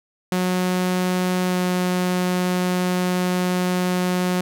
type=tone with pitch glide; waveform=sawtooth; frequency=182.4 to 181.14 Hz; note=F#3 to F#3; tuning=-24 to -36 cents; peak=-15 dBFS; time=0.32-4.41 s; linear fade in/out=2 ms; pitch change=-12 cents; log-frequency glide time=1.46-1.59 s; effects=none